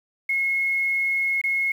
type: tone with dropouts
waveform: sine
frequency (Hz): 2169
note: C#7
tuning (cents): -38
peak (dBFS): -20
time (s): 0.29-1.72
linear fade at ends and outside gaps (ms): 5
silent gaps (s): 1.415-1.438
effects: 8-bit